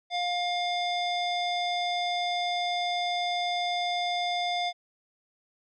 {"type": "tone with low-pass filter", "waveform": "square", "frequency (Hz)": 708, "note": "F5", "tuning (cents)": 23, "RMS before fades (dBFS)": -29, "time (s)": [0.1, 4.73], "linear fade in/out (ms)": 50, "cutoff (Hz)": 4100, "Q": 3.7, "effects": []}